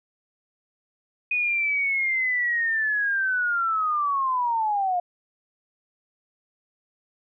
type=linear sweep; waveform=sine; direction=down; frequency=2489 to 698.5 Hz; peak=-21 dBFS; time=1.31-5 s; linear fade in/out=5 ms; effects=none